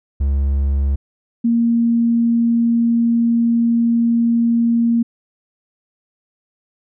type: tone pair in turn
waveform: triangle / sine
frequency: 69.3 / 233.1 Hz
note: C#2 / A#3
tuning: 0 / 0 cents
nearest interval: octave + major sixth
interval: 2100 cents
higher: second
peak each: -12 dBFS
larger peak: neither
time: 0.2-0.96 / 1.44-5.03 s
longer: second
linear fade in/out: 10 ms
effects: none